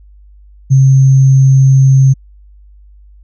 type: tone with sample-and-hold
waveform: sine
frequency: 133.7 Hz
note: C3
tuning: 38 cents sharp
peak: -3 dBFS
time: 0.7-2.14 s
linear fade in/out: 20 ms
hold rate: 6300 Hz
effects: added 50 Hz sine -37 dBFS peak until 3.23 s + resampled to 24000 Hz